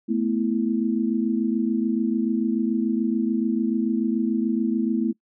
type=chord; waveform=sine; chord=A suspended second; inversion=none; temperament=equal; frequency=220 / 246.9 / 329.6 Hz; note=A3 / B3 / E4; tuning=0 / 0 / 0 cents; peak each=-23 / -25 / -26 dBFS; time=0.08-5.13 s; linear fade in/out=20 ms; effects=noise-tail reverb RT60 0.1 s tail -23 dB re dry